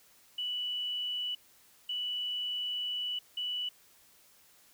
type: tone bursts at uneven times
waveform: sine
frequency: 2960 Hz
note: F#7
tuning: in tune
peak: -32 dBFS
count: 3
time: 0.38-1.35 / 1.89-3.19 / 3.37-3.69 s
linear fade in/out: 5 ms
effects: white hiss -62 dBFS RMS until 4.73 s